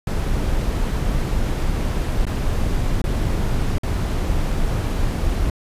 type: noise with dropouts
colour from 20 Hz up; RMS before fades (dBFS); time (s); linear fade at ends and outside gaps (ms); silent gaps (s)
brown; -20; 0.07-5.5; 2; 2.253-2.267 / 3.017-3.04 / 3.784-3.833
effects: resampled to 32000 Hz